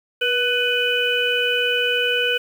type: harmonic tone with a mistuned harmonic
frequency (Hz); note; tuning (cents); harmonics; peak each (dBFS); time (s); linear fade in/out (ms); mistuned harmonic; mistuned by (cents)
498.3; B4; +15; 1 / 3 / 5 / 6; -23 / -23 / -24 / -22; 0.21-2.38; 10; 1; -44
effects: 7-bit